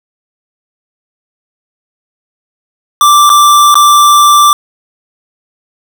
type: tone with dropouts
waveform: square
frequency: 1174.7 Hz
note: D6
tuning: in tune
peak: -3 dBFS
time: 3.01-4.53 s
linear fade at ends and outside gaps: 1 ms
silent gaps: 3.294-3.3 / 3.743-3.754 s
effects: none